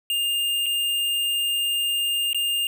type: tone with dropouts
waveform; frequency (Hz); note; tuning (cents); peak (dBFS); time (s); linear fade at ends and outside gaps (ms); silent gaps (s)
square; 2811; F7; +11; -22; 0.1-2.67; 1; 0.66-0.664 / 2.331-2.346
effects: none